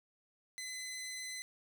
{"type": "tone", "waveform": "15% pulse", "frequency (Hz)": 2027, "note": "B6", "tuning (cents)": 45, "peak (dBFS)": -35, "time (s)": [0.58, 1.42], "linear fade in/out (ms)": 0, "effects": []}